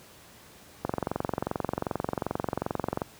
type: click train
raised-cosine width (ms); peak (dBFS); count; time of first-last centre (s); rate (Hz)
1; -13; 50; 0.85-3.018; 22.6
effects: pink hiss -52 dBFS RMS until 3.19 s + high-pass 80 Hz 12 dB/octave